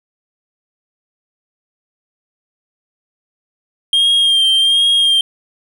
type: tone with vibrato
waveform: triangle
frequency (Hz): 3207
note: G7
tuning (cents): +39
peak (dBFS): -8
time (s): 3.93-5.21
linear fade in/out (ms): 2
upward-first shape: sine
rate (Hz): 1.3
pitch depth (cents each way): 32
effects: none